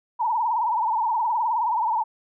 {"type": "tone with vibrato", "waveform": "sine", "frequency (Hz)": 917, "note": "A#5", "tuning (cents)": -29, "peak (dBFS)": -20, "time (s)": [0.19, 2.04], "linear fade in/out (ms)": 20, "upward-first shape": "triangle", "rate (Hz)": 19, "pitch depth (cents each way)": 150, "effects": []}